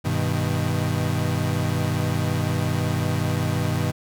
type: chord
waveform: 35% pulse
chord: G augmented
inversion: none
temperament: equal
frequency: 98 / 123.47 / 155.56 Hz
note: G2 / B2 / D#3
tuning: 0 / 0 / 0 cents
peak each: -24 dBFS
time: 0.04-3.92 s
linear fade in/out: 20 ms
effects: none